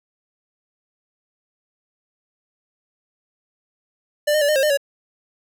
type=tone with pitch steps; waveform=square; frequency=593 / 611 / 576 / 609 / 538 / 605 / 561 Hz; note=D5 / D#5 / D5 / D#5 / C5 / D#5 / C#5; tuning=+17 / -32 / -34 / -37 / +48 / -49 / +21 cents; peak=-16 dBFS; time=4.27-4.774 s; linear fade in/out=10 ms; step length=72 ms; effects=none